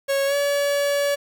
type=tone with pitch glide; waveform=45% pulse; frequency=551 to 569.8 Hz; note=C#5 to C#5; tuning=-11 to +48 cents; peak=-19 dBFS; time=0.08-1.16 s; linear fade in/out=20 ms; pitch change=+59 cents; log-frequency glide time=0.26-0.35 s; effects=8-bit